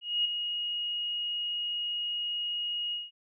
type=tone with ADSR envelope; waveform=sine; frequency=2879 Hz; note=F#7; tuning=48 cents flat; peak=-23 dBFS; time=0.01-3.11 s; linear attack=240 ms; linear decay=8 ms; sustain=-7 dB; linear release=180 ms; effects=none